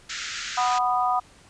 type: band-pass noise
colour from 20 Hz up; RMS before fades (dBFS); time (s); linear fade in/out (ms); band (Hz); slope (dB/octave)
pink; -33; 0.09-0.79; 10; 1300 to 7400; 96
type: chord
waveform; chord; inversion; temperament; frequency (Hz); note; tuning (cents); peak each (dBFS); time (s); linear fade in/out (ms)
sine; B major; second; just; 740.8 / 987.8 / 1234.7; F#5 / B5 / D#6; +2 / 0 / -14; -23 / -26 / -25; 0.57-1.2; 10
effects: pink hiss -53 dBFS RMS until 1.49 s + resampled to 22050 Hz